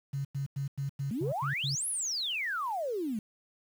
sine tone bursts, 138.59 Hz, C#3, in tune, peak -30 dBFS, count 8, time 0.13-1.755 s, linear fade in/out 10 ms, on 120 ms, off 95 ms
sine exponential two-way sweep, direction up then down, 202.4 to 11350 to 202.4 Hz, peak -30 dBFS, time 1.11-3.19 s, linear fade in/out 2 ms, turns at 1.88 s
effects tanh soft clip ceiling -23 dBFS + 9-bit

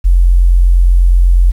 sine tone, 44.12 Hz, F1, 18 cents sharp, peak -4 dBFS, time 0.04-1.52 s, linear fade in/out 20 ms, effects 7-bit

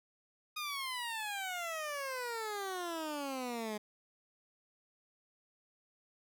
15% pulse exponential sweep, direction down, 1244.5 to 207.7 Hz, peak -31 dBFS, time 0.56-3.78 s, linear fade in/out 10 ms, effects none

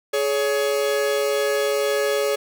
45% pulse tone pair together, 420.4 / 561.2 Hz, G#4 / C#5, +21 / +21 cents, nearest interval perfect fourth, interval 500 cents, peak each -22 dBFS, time 0.13-2.36 s, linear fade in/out 10 ms, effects none

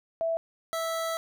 sine / 25% pulse tone pair in turn, 659.3 / 656.1 Hz, E5 / E5, 0 / -8 cents, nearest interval unison, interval 8 cents, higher first, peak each -25 dBFS, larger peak neither, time 0.21-0.37 / 0.73-1.17 s, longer second, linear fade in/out 0 ms, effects none

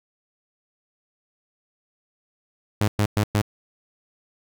sawtooth tone bursts, 103.83 Hz, G#2, in tune, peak -14 dBFS, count 4, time 2.81-3.416 s, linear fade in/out 0 ms, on 69 ms, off 110 ms, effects none

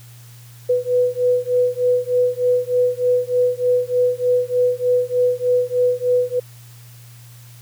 sine beating tone pair, 493.9 / 497.2 Hz, B4 / B4, 0 / +12 cents, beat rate 3.3 Hz, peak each -18 dBFS, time 0.69-6.4 s, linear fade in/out 10 ms, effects added 119 Hz sine -40 dBFS peak until 7.61 s + white hiss -48 dBFS RMS until 7.61 s

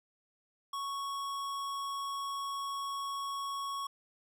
sine tone with hard clipping, 1108.7 Hz, C#6, in tune, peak -37 dBFS, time 0.73-3.87 s, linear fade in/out 5 ms, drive 17 dB, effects none

